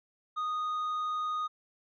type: tone with tanh clipping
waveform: sine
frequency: 1239 Hz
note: D#6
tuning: 8 cents flat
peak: -31 dBFS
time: 0.36-1.48 s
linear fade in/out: 20 ms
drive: 4 dB
effects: none